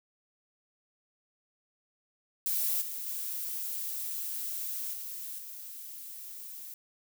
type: noise with level steps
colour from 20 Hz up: violet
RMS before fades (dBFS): -30 / -38 / -36 / -40 / -44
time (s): 2.46-6.74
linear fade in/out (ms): 2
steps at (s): 2.81 / 3.06 / 4.93 / 5.38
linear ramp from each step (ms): 10
effects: none